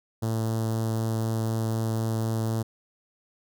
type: tone with notch filter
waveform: sawtooth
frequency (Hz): 112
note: A2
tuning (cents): +31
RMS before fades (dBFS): -27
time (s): 0.22-2.63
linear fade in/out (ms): 10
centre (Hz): 2300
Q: 0.5
effects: none